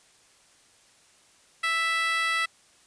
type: tone with high-pass filter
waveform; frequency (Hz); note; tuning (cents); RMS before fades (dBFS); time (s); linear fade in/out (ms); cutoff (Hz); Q
10% pulse; 659.3; E5; 0; -26; 1.63-2.46; 10; 1600; 5.7
effects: white hiss -59 dBFS RMS until 2.86 s + resampled to 22050 Hz